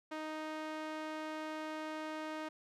sawtooth tone with band-pass filter, 311.1 Hz, D#4, in tune, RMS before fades -42 dBFS, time 0.11-2.49 s, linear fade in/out 10 ms, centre 1100 Hz, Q 0.53, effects none

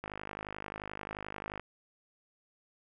click train, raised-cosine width 0.5 ms, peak -24 dBFS, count 81, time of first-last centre 0.04-1.596 s, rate 51.4 Hz, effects none

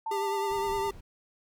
sine tone with pitch glide, 891 to 900.3 Hz, A5 to A5, +22 to +39 cents, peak -30 dBFS, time 0.06-0.9 s, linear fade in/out 5 ms, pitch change +17 cents, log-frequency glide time 0.46-0.55 s
square tone with vibrato, 397.4 Hz, G4, 24 cents sharp, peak -31 dBFS, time 0.11-0.91 s, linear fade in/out 5 ms, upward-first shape triangle, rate 9.7 Hz, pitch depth 39 cents each way
brown noise, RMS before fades -46 dBFS, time 0.5-1.01 s, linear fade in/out 10 ms
effects none

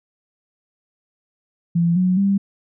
sine tone with pitch steps, 170 / 183.26 / 197.55 Hz, F3 / F#3 / G3, -46 / -16 / +14 cents, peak -14 dBFS, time 1.75-2.38 s, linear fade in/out 10 ms, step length 210 ms, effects none

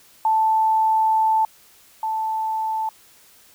sine tone pair in turn, 880 / 880 Hz, A5 / A5, 0 / 0 cents, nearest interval unison, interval 0 cents, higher neither, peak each -15 / -21 dBFS, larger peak first, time 0.25-1.45 / 2.03-2.89 s, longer first, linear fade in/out 2 ms, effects white hiss -52 dBFS RMS until 3.54 s

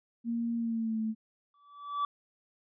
sine tone with pitch glide, 233.1 to 220 Hz, A#3 to A3, 0 to 0 cents, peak -29 dBFS, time 0.24-1.15 s, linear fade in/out 50 ms, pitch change -100 cents, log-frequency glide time 0.56-1 s
triangle tone with exponential growth, 1153 Hz, D6, 32 cents flat, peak -24 dBFS, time 1.54-2.05 s, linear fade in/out 2 ms, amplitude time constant 110 ms
effects resampled to 11025 Hz

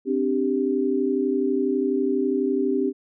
sine chord, C suspended second, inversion none, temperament equal, 261.6 / 293.7 / 392 Hz, C4 / D4 / G4, 0 / 0 / 0 cents, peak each -24 / -26 / -23 dBFS, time 0.05-2.93 s, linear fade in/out 50 ms, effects none

